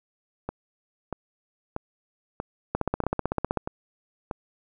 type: two click trains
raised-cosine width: 1 ms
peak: -16 / -10 dBFS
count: 7 / 14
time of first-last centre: 0.49-4.312 / 2.75-3.573 s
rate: 1.57 / 15.8 Hz
effects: none